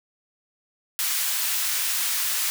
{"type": "high-pass noise", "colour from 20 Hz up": "white", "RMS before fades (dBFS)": -25, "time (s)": [0.99, 2.5], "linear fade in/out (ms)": 0, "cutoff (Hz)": 1300, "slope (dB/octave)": 12, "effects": []}